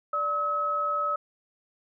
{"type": "tone pair together", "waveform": "sine", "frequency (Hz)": [587.3, 1284.6], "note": ["D5", "E6"], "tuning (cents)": [0, -45], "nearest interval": "octave + major second", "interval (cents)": 1355, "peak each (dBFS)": [-33, -25], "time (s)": [0.13, 1.16], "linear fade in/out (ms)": 5, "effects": []}